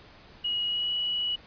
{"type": "tone with pitch glide", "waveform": "sine", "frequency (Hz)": [2900, 2932], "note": ["F#7", "F#7"], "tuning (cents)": [-35, -16], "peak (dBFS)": -26, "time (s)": [0.44, 1.36], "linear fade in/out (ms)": 10, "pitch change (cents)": 19, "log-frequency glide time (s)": [0.67, 0.91], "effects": ["pink hiss -52 dBFS RMS until 1.46 s", "resampled to 11025 Hz"]}